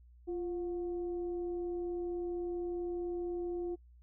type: tone with frequency modulation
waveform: sine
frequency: 348.2 Hz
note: F4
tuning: 5 cents flat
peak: -34 dBFS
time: 0.27-3.76 s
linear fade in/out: 20 ms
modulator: 376 Hz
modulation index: 0.29
effects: noise-tail reverb RT60 0.1 s tail -25 dB re dry + added 60 Hz sine -56 dBFS peak until 4.02 s